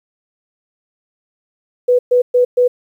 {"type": "tone bursts", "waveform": "sine", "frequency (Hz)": 493.9, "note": "B4", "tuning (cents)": 0, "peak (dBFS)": -8, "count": 4, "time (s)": [1.88, 2.68], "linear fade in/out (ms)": 10, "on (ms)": 110, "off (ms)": 120, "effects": ["8-bit"]}